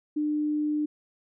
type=tone; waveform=sine; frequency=300 Hz; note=D4; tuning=37 cents sharp; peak=-24 dBFS; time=0.16-0.86 s; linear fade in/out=10 ms; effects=none